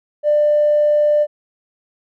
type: tone with tanh clipping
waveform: triangle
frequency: 595 Hz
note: D5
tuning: 22 cents sharp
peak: -11 dBFS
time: 0.23-1.27 s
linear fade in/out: 50 ms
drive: 4 dB
effects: none